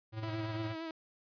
square tone with tremolo, 110 Hz, A2, in tune, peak -36 dBFS, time 0.12-0.76 s, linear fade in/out 50 ms, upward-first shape sine, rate 19 Hz, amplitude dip 50%
sawtooth tone with vibrato, 325.4 Hz, E4, 22 cents flat, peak -35 dBFS, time 0.23-0.91 s, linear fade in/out 2 ms, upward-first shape sine, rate 8.7 Hz, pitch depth 31 cents each way
effects resampled to 11025 Hz

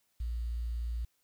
sine tone with quantisation, 58.27 Hz, A#1, in tune, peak -32 dBFS, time 0.2-1.05 s, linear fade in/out 5 ms, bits 10, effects white hiss -75 dBFS RMS until 1.23 s

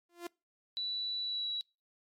sawtooth tone with exponential growth, 345.9 Hz, F4, 17 cents flat, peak -32 dBFS, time 0.09-0.27 s, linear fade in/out 5 ms, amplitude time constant 39 ms
sine tone with pitch glide, 3951 to 3906 Hz, B7 to B7, 0 to -20 cents, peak -33 dBFS, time 0.77-1.61 s, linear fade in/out 0 ms, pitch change -20 cents, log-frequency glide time 1.21-1.5 s
effects noise-tail reverb RT60 0.3 s tail -26 dB re dry + MP3 64 kbps

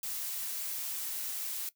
blue noise, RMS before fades -37 dBFS, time 0.03-1.69 s, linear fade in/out 2 ms, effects noise-tail reverb RT60 0.1 s tail -17 dB re dry

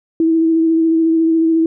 sine tone with vibrato, 325.6 Hz, E4, 21 cents flat, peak -10 dBFS, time 0.2-1.66 s, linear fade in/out 2 ms, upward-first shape sine, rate 14 Hz, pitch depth 19 cents each way, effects none

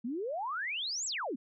sine exponential two-way sweep, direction up then down, 220 to 7902 to 220 Hz, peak -33 dBFS, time 0.04-1.36 s, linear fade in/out 10 ms, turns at 1.06 s, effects none

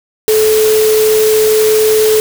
sine tone in noise, 433.4 Hz, A4, 26 cents flat, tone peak -7 dBFS, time 0.28-2.2 s, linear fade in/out 0 ms, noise white, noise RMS -18 dBFS, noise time 0.28-2.2 s, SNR +8 dB, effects none

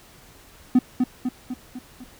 triangle tone with echo, 251.1 Hz, B3, 29 cents sharp, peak -9 dBFS, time 0.75-0.79 s, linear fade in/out 5 ms, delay 250 ms, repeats 5, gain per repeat -5 dB, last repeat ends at 2.04 s, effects tanh soft clip ceiling -5 dBFS + pink hiss -50 dBFS RMS until 2.19 s

